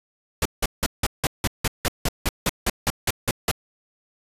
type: noise bursts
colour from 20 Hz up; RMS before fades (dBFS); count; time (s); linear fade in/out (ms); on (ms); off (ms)
pink; -21; 16; 0.42-3.514; 2; 34; 170
effects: resampled to 32000 Hz